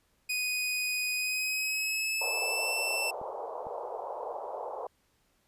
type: tone with pitch glide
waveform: sawtooth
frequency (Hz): 2489 to 2668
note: D#7 to E7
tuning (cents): 0 to +20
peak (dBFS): -26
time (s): 0.29-3.11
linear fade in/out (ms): 10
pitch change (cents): +120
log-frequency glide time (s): 1.14-2.72
type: band-pass noise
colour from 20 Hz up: pink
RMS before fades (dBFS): -38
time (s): 2.21-4.87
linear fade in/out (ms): 5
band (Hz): 450 to 1000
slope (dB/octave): 48
type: clicks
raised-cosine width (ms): 2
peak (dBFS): -34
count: 2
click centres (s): 3.215 / 3.668
effects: pink hiss -71 dBFS RMS until 5.47 s + resampled to 32000 Hz